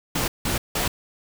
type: noise bursts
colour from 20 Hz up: pink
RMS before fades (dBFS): -24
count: 3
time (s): 0.15-0.88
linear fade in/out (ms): 5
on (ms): 130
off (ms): 170
effects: none